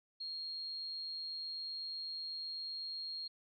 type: tone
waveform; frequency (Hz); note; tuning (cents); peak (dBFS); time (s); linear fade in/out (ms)
sine; 4253; C8; +27; -40; 0.2-3.28; 10
effects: none